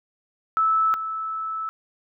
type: tone pair in turn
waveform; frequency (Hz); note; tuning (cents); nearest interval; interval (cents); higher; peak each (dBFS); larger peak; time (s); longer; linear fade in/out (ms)
sine; 1309 / 1309; E6 / E6; -13 / -13; unison; 0; neither; -17 / -26; first; 0.57-0.94 / 0.94-1.69; second; 0
effects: none